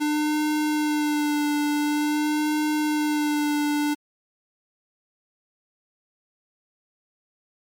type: tone with vibrato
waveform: square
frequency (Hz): 298.9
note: D4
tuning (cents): +31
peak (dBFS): -22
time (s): 0-3.95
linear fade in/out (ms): 20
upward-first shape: sine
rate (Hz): 0.47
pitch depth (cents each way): 25
effects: Opus 48 kbps